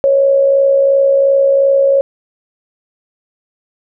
sine tone with amplitude modulation, 550 Hz, C#5, 14 cents flat, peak -5 dBFS, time 0.04-2.01 s, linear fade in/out 0 ms, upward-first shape sine, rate 62.8 Hz, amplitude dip 45%, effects none

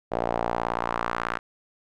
sawtooth tone with band-pass filter sweep, 58.27 Hz, A#1, in tune, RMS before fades -28 dBFS, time 0.11-1.39 s, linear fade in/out 20 ms, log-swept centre 640 to 1400 Hz, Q 2.1, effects none

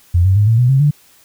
sine tone with pitch steps, 87.31 / 95.21 / 103.83 / 113.23 / 123.47 / 134.65 / 146.84 Hz, F2 / G2 / G#2 / A#2 / B2 / C#3 / D3, 0 / -50 / 0 / -50 / 0 / -50 / 0 cents, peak -8 dBFS, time 0.14-0.91 s, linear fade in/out 10 ms, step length 110 ms, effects white hiss -49 dBFS RMS until 1.24 s

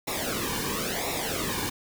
pink noise with flanger, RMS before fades -30 dBFS, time 0.07-1.7 s, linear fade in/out 10 ms, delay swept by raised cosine 0.64 to 1.54 ms, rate 0.97 Hz, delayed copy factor -0.75, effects none

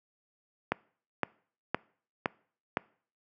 click train, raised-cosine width 0.5 ms, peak -11 dBFS, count 5, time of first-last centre 0.72-2.771 s, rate 1.95 Hz, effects noise-tail reverb RT60 0.5 s tail -24 dB re dry + high-pass 150 Hz 12 dB/octave

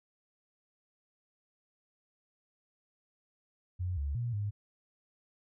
sine tone with pitch steps, 90.4 / 71.1 / 119.4 / 103 Hz, F#2 / C#2 / A#2 / G#2, -40 / +45 / +42 / -14 cents, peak -31 dBFS, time 3.79-4.51 s, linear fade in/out 20 ms, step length 180 ms, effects none

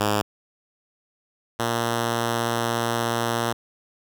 5% pulse tone pair in turn, 104.4 / 116.91 Hz, G#2 / A#2, +10 / +5 cents, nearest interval major second, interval 195 cents, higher second, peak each -9 / -11 dBFS, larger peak first, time 0-0.22 / 1.59-3.53 s, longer second, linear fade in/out 10 ms, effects none

